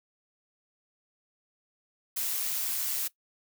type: noise with amplitude modulation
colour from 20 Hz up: blue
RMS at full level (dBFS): -30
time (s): 2.16-3.08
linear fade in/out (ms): 10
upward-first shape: sine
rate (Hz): 132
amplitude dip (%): 25
effects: noise-tail reverb RT60 0.1 s tail -18 dB re dry